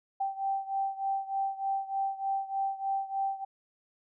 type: beating tone pair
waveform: sine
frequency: 780 / 783.3 Hz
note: G5 / G5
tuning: -9 / -2 cents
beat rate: 3.3 Hz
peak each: -31 / -34 dBFS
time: 0.2-3.45 s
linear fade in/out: 10 ms
effects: none